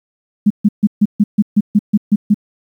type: tone bursts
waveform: sine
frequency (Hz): 207.7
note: G#3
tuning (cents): 0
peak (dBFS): -6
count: 11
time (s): 0.46-2.344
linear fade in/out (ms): 10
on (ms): 44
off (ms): 140
effects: 8-bit